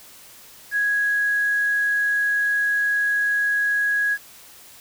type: tone with quantisation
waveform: sine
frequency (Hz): 1661.2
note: G#6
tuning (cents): 0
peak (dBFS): -18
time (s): 0.71-4.18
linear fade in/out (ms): 50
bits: 7
effects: white hiss -46 dBFS RMS until 4.8 s